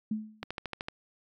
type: tone with exponential decay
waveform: sine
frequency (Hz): 215.8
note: A3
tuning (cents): -33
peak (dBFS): -26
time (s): 0.11-0.44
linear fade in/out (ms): 5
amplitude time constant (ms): 71
type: click train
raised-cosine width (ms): 0.3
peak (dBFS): -19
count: 7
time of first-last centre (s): 0.43-0.885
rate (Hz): 13.2
effects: none